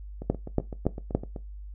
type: two click trains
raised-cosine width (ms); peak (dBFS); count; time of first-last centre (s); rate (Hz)
2; -9 / -23; 4 / 10; 0.3-1.15 / 0.22-1.362; 3.53 / 7.88
effects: noise-tail reverb RT60 0.2 s tail -17 dB re dry + added 50 Hz sine -38 dBFS peak until 1.74 s